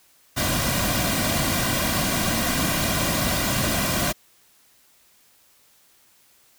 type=noise with comb filter; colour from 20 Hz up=pink; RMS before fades=-23 dBFS; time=0.36-4.13 s; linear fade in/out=20 ms; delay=2.3 ms; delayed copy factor=-0.65; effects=white hiss -58 dBFS RMS until 6.58 s